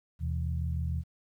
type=tone cluster; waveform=sine; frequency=79.3 / 125.8 / 165 Hz; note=D#2 / B2 / E3; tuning=+33 / +32 / +2 cents; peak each=-30 / -36 / -38 dBFS; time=0.19-1.04 s; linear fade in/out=50 ms; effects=11-bit